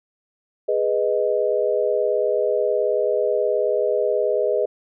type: chord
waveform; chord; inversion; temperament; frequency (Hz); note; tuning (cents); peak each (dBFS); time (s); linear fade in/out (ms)
sine; G# minor; none; equal; 415.3 / 493.9 / 622.3; G#4 / B4 / D#5; 0 / 0 / 0; -22; 0.68-4.66; 10
effects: none